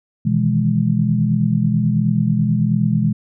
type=chord; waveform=sine; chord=E major seventh; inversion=second; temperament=equal; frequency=123.47 / 155.56 / 164.81 / 207.7 Hz; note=B2 / D#3 / E3 / G#3; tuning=0 / 0 / 0 / 0 cents; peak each=-19 / -23 / -19 / -18 dBFS; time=0.25-3.13 s; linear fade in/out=10 ms; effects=none